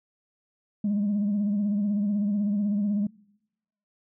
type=tone with vibrato; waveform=sine; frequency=204.8 Hz; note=G#3; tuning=24 cents flat; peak=-21 dBFS; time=0.84-3.07 s; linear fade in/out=5 ms; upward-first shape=sine; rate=16 Hz; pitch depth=55 cents each way; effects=noise-tail reverb RT60 0.9 s tail -26 dB re dry + tanh soft clip ceiling -20 dBFS